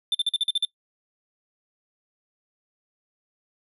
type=tone bursts; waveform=triangle; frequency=3555 Hz; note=A7; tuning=17 cents sharp; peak=-18 dBFS; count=8; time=0.12-0.65 s; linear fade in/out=2 ms; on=26 ms; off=46 ms; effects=noise-tail reverb RT60 0.1 s tail -21 dB re dry + resampled to 32000 Hz